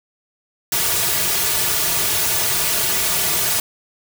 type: noise with comb filter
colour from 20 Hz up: white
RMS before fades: -19 dBFS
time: 0.72-3.6 s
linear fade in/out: 2 ms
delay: 3.8 ms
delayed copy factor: -0.95
effects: none